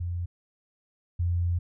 sine tone pair in turn, 87.31 / 86.97 Hz, F2 / F2, 0 / -7 cents, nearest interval unison, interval 7 cents, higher first, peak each -28 / -23 dBFS, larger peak second, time 0-0.26 / 1.19-1.59 s, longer second, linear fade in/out 10 ms, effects none

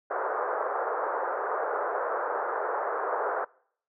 pink band-pass noise, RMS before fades -30 dBFS, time 0.1-3.45 s, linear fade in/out 10 ms, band 420 to 1500 Hz, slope 48 dB/octave, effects noise-tail reverb RT60 0.6 s tail -24 dB re dry

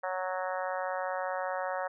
harmonic tone, 185 Hz, F#3, in tune, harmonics 3 / 4 / 5 / 6 / 7 / 8 / 9 / 10, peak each -35 / -37 / -39 / -41 / -42 / -43 / -44 / -45 dBFS, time 0.03-1.88 s, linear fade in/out 10 ms, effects none

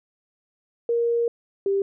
sine tone pair in turn, 469.1 / 394.3 Hz, A#4 / G4, +11 / +10 cents, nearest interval minor third, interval 301 cents, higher first, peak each -19 dBFS, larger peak neither, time 0.89-1.28 / 1.66-1.82 s, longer first, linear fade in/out 2 ms, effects none

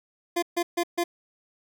25% pulse tone bursts, 345.5 Hz, F4, 19 cents flat, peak -19 dBFS, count 4, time 0.36-1.04 s, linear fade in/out 10 ms, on 65 ms, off 140 ms, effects none

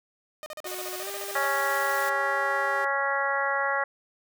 sawtooth tone bursts, 613 Hz, D#5, 26 cents flat, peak -32 dBFS, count 15, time 0.43-1.455 s, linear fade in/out 0 ms, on 31 ms, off 40 ms
sawtooth tone with pitch glide, 366.7 to 397.6 Hz, F#4 to G4, -15 to +25 cents, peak -33 dBFS, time 0.65-2.85 s, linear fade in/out 5 ms, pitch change +140 cents, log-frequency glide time 0.99-1.08 s
white high-pass noise, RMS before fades -38 dBFS, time 0.66-2.1 s, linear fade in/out 10 ms, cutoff 1000 Hz, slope 12 dB/octave
harmonic tone, 277.2 Hz, C#4, in tune, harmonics 2 / 3 / 4 / 5 / 6 / 7, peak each -31 / -31 / -31 / -31 / -31 / -31 dBFS, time 1.35-3.84 s, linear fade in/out 5 ms
effects none

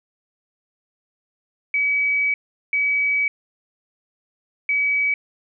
sine tone bursts at uneven times, 2278 Hz, C#7, 47 cents sharp, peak -17 dBFS, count 3, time 1.74-2.34 / 2.73-3.28 / 4.69-5.14 s, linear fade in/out 2 ms, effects none

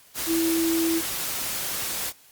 sine tone in noise, 329.6 Hz, E4, in tune, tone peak -21 dBFS, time 0.26-1.02 s, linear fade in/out 50 ms, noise white, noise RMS -29 dBFS, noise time 0.14-2.13 s, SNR +5 dB, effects white hiss -54 dBFS RMS until 2.31 s + Opus 48 kbps

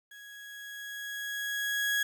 35% pulse tone with level ramp, 1661.2 Hz, G#6, in tune, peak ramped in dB -46 to -24 dBFS, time 0.11-2.03 s, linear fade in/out 5 ms, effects 11-bit

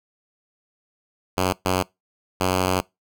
5% pulse tone bursts at uneven times, 92.5 Hz, F#2, in tune, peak -8 dBFS, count 3, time 1.37-1.53 / 1.65-1.83 / 2.4-2.81 s, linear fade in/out 10 ms, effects noise-tail reverb RT60 0.2 s tail -23 dB re dry

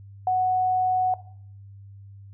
sine tone, 740 Hz, F#5, in tune, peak -19 dBFS, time 0.27-1.14 s, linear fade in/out 2 ms, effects noise-tail reverb RT60 0.6 s tail -17 dB re dry + added 99 Hz sine -42 dBFS peak until 2.33 s

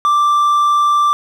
triangle tone, 1176 Hz, D6, 2 cents sharp, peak -8 dBFS, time 0.05-1.13 s, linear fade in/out 0 ms, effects none

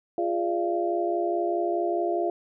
sine tone cluster, 348.1 / 412.9 / 593 / 685 Hz, F4 / G#4 / D5 / F5, -6 / -10 / +17 / -34 cents, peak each -27 / -32 / -33 / -27 dBFS, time 0.18-2.3 s, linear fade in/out 2 ms, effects none

